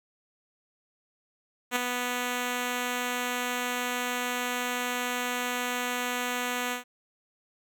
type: tone with ADSR envelope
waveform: 5% pulse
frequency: 246.6 Hz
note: B3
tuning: 2 cents flat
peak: -11 dBFS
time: 1.71-6.84 s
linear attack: 50 ms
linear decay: 9 ms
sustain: -6 dB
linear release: 120 ms
effects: none